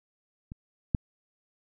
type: clicks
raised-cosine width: 5 ms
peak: -27 / -11 dBFS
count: 2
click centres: 0.519 / 0.948 s
effects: none